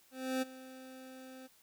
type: tone with ADSR envelope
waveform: 25% pulse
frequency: 260 Hz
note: C4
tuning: 11 cents flat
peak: -27 dBFS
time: 0.11-1.48 s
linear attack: 310 ms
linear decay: 19 ms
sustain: -18 dB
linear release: 22 ms
effects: white hiss -66 dBFS RMS until 1.62 s